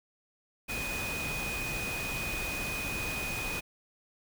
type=tone in noise; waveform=sine; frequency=2489 Hz; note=D#7; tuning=in tune; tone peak=-35 dBFS; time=0.68-3.61 s; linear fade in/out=20 ms; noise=pink; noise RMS=-37 dBFS; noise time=0.68-3.61 s; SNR=-1 dB; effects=none